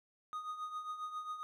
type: tone with tremolo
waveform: triangle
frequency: 1241 Hz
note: D#6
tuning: 5 cents flat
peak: -35 dBFS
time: 0.33-1.43 s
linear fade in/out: 0 ms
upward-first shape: triangle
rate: 7.4 Hz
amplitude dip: 70%
effects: none